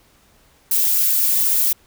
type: noise with flanger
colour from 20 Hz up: violet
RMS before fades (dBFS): -17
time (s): 0.71-1.73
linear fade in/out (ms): 5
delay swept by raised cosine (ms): 0.24 to 6.14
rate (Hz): 4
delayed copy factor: -0.55
effects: pink hiss -55 dBFS RMS until 1.86 s